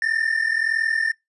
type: tone pair together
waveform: triangle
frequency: 1775 / 1816.5 Hz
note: A6 / A#6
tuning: +15 / -45 cents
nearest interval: unison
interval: 40 cents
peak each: -21 / -20 dBFS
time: 0.02-1.12 s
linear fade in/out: 2 ms
effects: noise-tail reverb RT60 0.2 s tail -26 dB re dry + resampled to 24000 Hz